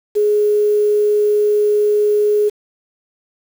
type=tone with quantisation; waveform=sine; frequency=417.9 Hz; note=G#4; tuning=11 cents sharp; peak=-11 dBFS; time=0.15-2.5 s; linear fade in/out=20 ms; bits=6; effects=none